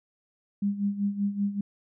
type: tone with tremolo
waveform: sine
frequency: 201.7 Hz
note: G3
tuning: 50 cents sharp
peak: -22 dBFS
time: 0.62-1.61 s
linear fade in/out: 5 ms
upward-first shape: sine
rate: 5.2 Hz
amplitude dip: 75%
effects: none